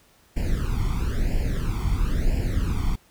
brown noise with flanger, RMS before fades -23 dBFS, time 0.36-2.96 s, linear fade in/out 10 ms, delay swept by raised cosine 0.4 to 0.91 ms, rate 1 Hz, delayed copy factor +1, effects pink hiss -58 dBFS RMS until 3.1 s

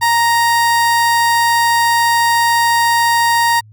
30% pulse tone, 934 Hz, A#5, 3 cents sharp, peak -8 dBFS, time 0.01-3.61 s, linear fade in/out 20 ms, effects added 107 Hz sine -39 dBFS peak until 3.72 s

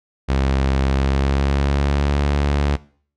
sawtooth tone with pitch glide, 67.2 to 71.61 Hz, C2 to D2, +47 to -43 cents, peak -12 dBFS, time 0.28-2.77 s, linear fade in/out 20 ms, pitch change +110 cents, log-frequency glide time 0.89-2.18 s, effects noise-tail reverb RT60 0.5 s tail -21 dB re dry + low-pass 5000 Hz 12 dB/octave

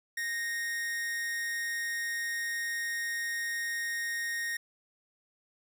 45% pulse tone with amplitude modulation, 1859 Hz, A#6, 5 cents flat, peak -30 dBFS, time 0.17-4.57 s, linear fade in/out 5 ms, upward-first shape sine, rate 246 Hz, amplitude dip 35%, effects none

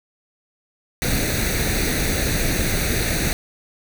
pink noise with comb filter, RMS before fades -21 dBFS, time 1.02-3.33 s, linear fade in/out 0 ms, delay 0.48 ms, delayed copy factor +0.7, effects none

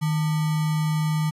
sine tone with sample-and-hold, 155.56 Hz, D#3, in tune, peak -20 dBFS, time 0.01-1.31 s, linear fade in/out 20 ms, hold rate 1050 Hz, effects resampled to 32000 Hz

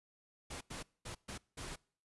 pink noise bursts at uneven times, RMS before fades -45 dBFS, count 5, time 0.5-0.61 / 0.7-0.83 / 1.05-1.15 / 1.28-1.38 / 1.57-1.76 s, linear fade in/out 10 ms, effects noise-tail reverb RT60 0.5 s tail -25 dB re dry + resampled to 24000 Hz

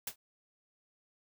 white noise with exponential decay, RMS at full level -32 dBFS, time 0.07-0.16 s, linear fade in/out 5 ms, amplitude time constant 19 ms, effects none

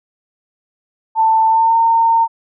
sine tone with pitch glide, 889 to 913.5 Hz, A5 to A#5, +18 to -35 cents, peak -9 dBFS, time 1.15-2.28 s, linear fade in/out 50 ms, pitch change +47 cents, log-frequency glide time 1.47-1.76 s, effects none

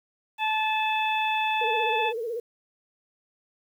harmonic tone, 869 Hz, A5, 22 cents flat, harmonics 1 / 2 / 3 / 4, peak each -25 / -35 / -28 / -34 dBFS, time 0.38-2.13 s, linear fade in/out 50 ms
sine tone with vibrato, 461.5 Hz, A#4, 17 cents flat, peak -28 dBFS, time 1.61-2.4 s, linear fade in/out 5 ms, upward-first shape sine, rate 16 Hz, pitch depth 93 cents each way
effects 9-bit

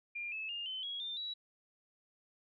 sine tone with pitch steps, 2400 / 2602 / 2821 / 3059 / 3317 / 3596 / 3899 Hz, D7 / E7 / F7 / G7 / G#7 / A7 / B7, +37 / -23 / +17 / -43 / -3 / +37 / -23 cents, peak -38 dBFS, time 0.15-1.34 s, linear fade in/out 10 ms, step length 170 ms, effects none

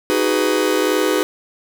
45% pulse chord, G# minor seventh, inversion second, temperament just, 311.5 / 373.8 / 415.3 / 498.4 Hz, D#4 / F#4 / G#4 / B4, +2 / +18 / 0 / +16 cents, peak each -21 dBFS, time 0.1-1.23 s, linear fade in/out 0 ms, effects none

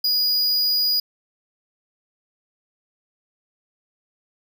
square tone, 4907 Hz, D#8, 25 cents flat, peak -18 dBFS, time 0.04-1 s, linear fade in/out 5 ms, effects none

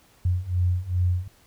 sine beating tone pair, 88.3 / 90.8 Hz, F2 / F#2, +20 / -32 cents, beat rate 2.5 Hz, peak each -25 / -23 dBFS, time 0.25-1.28 s, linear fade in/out 5 ms, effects pink hiss -58 dBFS RMS until 1.46 s

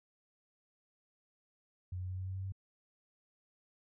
sine tone with pitch steps, 90.9 / 91.74 / 92.6 / 93.46 / 94.32 / 95.2 / 96.08 Hz, F#2 / F#2 / F#2 / F#2 / F#2 / F#2 / G2, -30 / -14 / +2 / +18 / +34 / +50 / -34 cents, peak -37 dBFS, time 1.92-2.522 s, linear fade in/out 5 ms, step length 86 ms, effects none

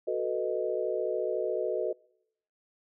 sine chord, B dominant seventh, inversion second, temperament equal, 370 / 440 / 493.9 / 622.3 Hz, F#4 / A4 / B4 / D#5, 0 / 0 / 0 / 0 cents, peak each -33 dBFS, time 0.07-1.93 s, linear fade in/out 10 ms, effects noise-tail reverb RT60 0.8 s tail -26 dB re dry

